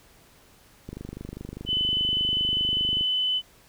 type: click train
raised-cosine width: 3 ms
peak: -23 dBFS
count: 54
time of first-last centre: 0.89-3.01 s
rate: 25 Hz
type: tone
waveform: sine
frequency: 3015 Hz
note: F#7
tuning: 32 cents sharp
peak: -22 dBFS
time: 1.66-3.42 s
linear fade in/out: 50 ms
effects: pink hiss -56 dBFS RMS until 3.68 s